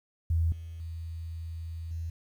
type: tone with level steps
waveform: sine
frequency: 82.41 Hz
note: E2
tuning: in tune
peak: -23 / -38 / -35 / -32 dBFS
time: 0.3-2.1 s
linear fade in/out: 5 ms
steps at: 0.52 / 0.8 / 1.91 s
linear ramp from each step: 2 ms
effects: 10-bit